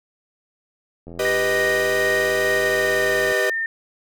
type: click train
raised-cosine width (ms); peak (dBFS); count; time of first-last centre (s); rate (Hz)
2; -25; 192; 1.07-3.32; 84.9
type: chord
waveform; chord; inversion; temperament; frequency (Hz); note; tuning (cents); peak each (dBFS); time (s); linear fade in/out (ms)
45% pulse; G augmented; none; equal; 392 / 493.9 / 622.3; G4 / B4 / D#5; 0 / 0 / 0; -24; 1.19-3.5; 5
type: tone with pitch glide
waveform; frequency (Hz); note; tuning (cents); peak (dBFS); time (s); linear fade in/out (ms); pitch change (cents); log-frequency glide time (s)
sine; 1864.7 to 1811.6; A#6 to A#6; 0 to -50; -21; 1.25-3.66; 2; -50; 2.49-3.51
effects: none